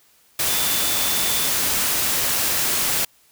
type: tone in noise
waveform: sine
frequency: 3517 Hz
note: A7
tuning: 1 cent flat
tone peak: -29 dBFS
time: 0.48-1.49 s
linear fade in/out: 5 ms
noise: white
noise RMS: -21 dBFS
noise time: 0.39-3.05 s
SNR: -11 dB
effects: white hiss -57 dBFS RMS until 3.31 s